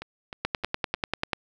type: two click trains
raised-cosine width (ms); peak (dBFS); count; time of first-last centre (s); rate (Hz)
0.3; -9 / -20; 10 / 4; 0.45-1.332 / 0.02-0.946; 10.2 / 3.24
effects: none